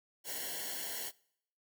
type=noise with comb filter; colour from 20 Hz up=white; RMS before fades=-40 dBFS; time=0.24-1.12 s; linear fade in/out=50 ms; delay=0.81 ms; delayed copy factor=-1; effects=noise-tail reverb RT60 0.7 s tail -24 dB re dry